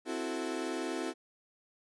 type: chord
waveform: 35% pulse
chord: F# half-diminished seventh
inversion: second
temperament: equal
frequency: 261.6 / 329.6 / 370 / 440 Hz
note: C4 / E4 / F#4 / A4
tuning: 0 / 0 / 0 / 0 cents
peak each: -38 / -36 / -38 / -40 dBFS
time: 0.05-1.14 s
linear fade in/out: 50 ms
effects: resampled to 24000 Hz